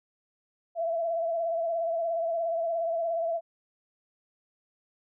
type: tone with vibrato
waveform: sine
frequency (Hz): 668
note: E5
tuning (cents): +23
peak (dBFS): -26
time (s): 0.75-3.41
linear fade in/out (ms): 50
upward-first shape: sine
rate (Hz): 17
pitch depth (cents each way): 45
effects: none